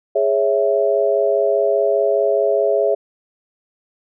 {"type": "chord", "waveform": "sine", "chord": "C# minor", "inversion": "second", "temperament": "equal", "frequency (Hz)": [415.3, 554.4, 659.3], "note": ["G#4", "C#5", "E5"], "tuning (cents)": [0, 0, 0], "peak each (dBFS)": -18, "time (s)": [0.15, 2.95], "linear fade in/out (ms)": 10, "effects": []}